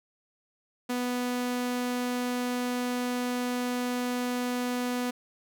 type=tone; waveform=sawtooth; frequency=246.9 Hz; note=B3; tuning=in tune; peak=-24 dBFS; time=0.89-5.11 s; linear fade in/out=10 ms; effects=none